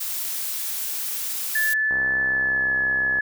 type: noise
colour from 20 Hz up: blue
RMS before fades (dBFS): -28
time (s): 0-1.74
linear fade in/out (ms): 10
type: tone with pitch glide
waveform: sine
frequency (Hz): 1739 to 1708.1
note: A6 to G#6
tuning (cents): -21 to +48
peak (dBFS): -19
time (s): 1.55-3.21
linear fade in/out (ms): 5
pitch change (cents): -31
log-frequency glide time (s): 2.24-2.79
type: click train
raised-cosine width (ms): 1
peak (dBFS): -22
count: 85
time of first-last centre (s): 1.91-3.187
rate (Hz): 65.8
effects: none